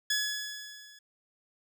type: tone with level ramp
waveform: 15% pulse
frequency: 1695 Hz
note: G#6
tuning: 35 cents sharp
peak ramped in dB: -19 to -46 dBFS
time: 0.1-0.99 s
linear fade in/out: 5 ms
effects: none